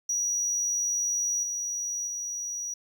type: tone with level steps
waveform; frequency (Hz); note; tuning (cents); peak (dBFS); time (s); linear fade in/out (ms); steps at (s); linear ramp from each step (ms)
triangle; 5800; F#8; -35; -24 / -28 / -30; 0.09-2.74; 5; 1.43 / 2.07; 2
effects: none